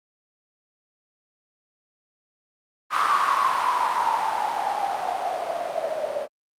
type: noise with low-pass filter sweep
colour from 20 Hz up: violet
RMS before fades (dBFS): -24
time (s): 2.9-6.28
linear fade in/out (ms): 50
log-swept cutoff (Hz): 1200 to 580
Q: 8.8
effects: Opus 48 kbps